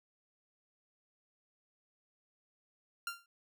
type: tone with exponential decay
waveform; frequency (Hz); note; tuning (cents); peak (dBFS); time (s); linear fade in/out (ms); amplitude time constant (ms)
sawtooth; 1387; F6; -12; -30; 3.07-3.26; 2; 41
effects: none